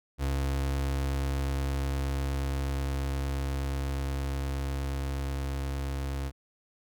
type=tone with level ramp; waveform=35% pulse; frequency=68.4 Hz; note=C#2; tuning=23 cents flat; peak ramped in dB=-25 to -29 dBFS; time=0.18-6.32 s; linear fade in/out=50 ms; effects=none